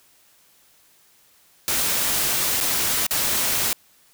white noise with dropouts, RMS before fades -22 dBFS, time 1.68-3.73 s, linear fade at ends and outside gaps 0 ms, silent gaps 2.603-2.61 / 3.066-3.109 s, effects white hiss -57 dBFS RMS until 4.13 s

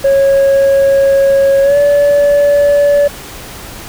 sine tone with pitch glide, 549 to 575.3 Hz, C#5 to D5, -17 to -36 cents, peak -3 dBFS, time 0.04-3.08 s, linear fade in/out 10 ms, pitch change +81 cents, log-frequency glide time 1.62-1.77 s, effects tanh soft clip ceiling -5 dBFS + pink hiss -29 dBFS RMS until 3.88 s

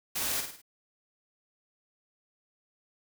white noise with echo, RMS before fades -32 dBFS, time 0.15-0.41 s, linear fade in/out 10 ms, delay 52 ms, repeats 4, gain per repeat -6 dB, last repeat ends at 0.618 s, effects none

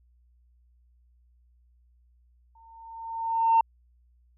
sine tone with exponential growth, 909 Hz, A#5, 44 cents flat, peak -14 dBFS, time 2.55-3.61 s, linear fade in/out 5 ms, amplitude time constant 230 ms, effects tanh soft clip ceiling -13 dBFS + added 60 Hz sine -59 dBFS peak until 4.37 s

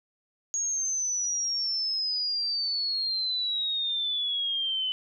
sine exponential sweep, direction down, 6645 to 3015 Hz, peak -26 dBFS, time 0.54-4.92 s, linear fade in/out 0 ms, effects none

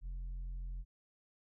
sine tone with tanh clipping, 43.75 Hz, F1, 4 cents sharp, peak -40 dBFS, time 0.01-0.85 s, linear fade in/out 50 ms, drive 4 dB, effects none

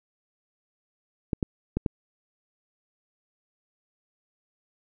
clicks, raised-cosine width 3 ms, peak -12 dBFS, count 4, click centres 1.332 / 1.428 / 1.77 / 1.862 s, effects none

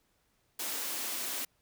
white high-pass noise, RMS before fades -36 dBFS, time 0.59-1.45 s, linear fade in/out 5 ms, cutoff 210 Hz, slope 96 dB/octave, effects pink hiss -73 dBFS RMS until 1.61 s

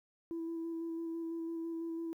sine tone with vibrato, 330.9 Hz, E4, 7 cents sharp, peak -35 dBFS, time 0.31-2.13 s, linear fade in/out 0 ms, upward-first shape square, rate 6 Hz, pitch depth 12 cents each way, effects tanh soft clip ceiling -34 dBFS + 12-bit

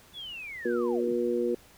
sine linear sweep, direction down, 3502 to 85.8 Hz, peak -37 dBFS, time 0.13-1.14 s, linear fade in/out 50 ms
harmonic tone, 119.9 Hz, A#2, 49 cents sharp, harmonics 2 / 3 / 4, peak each -32 / -28 / -29 dBFS, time 0.65-1.55 s, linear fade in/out 5 ms
effects pink hiss -56 dBFS RMS until 1.77 s

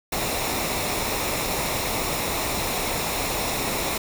pink noise with comb filter, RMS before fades -26 dBFS, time 0.12-3.98 s, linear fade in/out 5 ms, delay 0.64 ms, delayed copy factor -0.5, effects none

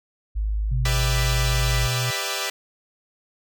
sine tone, 52.4 Hz, G#1, 16 cents sharp, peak -21 dBFS, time 0.35-1.88 s, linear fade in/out 20 ms
sine tone with pitch glide, 126.5 to 122.54 Hz, B2 to B2, +42 to -13 cents, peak -23 dBFS, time 0.71-2.11 s, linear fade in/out 10 ms, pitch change -55 cents, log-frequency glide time 1.66-1.86 s
5% pulse chord, E minor seventh, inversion first, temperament equal with one note detuned, 394.5 / 493.9 / 587.3 / 659.3 Hz, G4 / B4 / D5 / E5, +11 / 0 / 0 / 0 cents, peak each -19 dBFS, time 0.85-2.5 s, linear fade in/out 5 ms
effects none

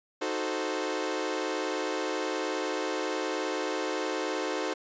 sawtooth chord, D# diminished seventh, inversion none, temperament equal, 311.1 / 370 / 440 / 523.3 Hz, D#4 / F#4 / A4 / C5, 0 / 0 / 0 / 0 cents, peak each -31 dBFS, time 0.21-4.74 s, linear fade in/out 10 ms, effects resampled to 16000 Hz

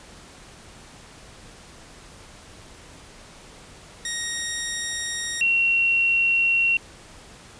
10% pulse / sine tone pair in turn, 1874 / 2735 Hz, A#6 / F7, +9 / -37 cents, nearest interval perfect fifth, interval 654 cents, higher second, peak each -17 dBFS, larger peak neither, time 4.05-5.41 / 5.41-6.77 s, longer neither, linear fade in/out 2 ms, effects pink hiss -46 dBFS RMS until 7.59 s + resampled to 22050 Hz

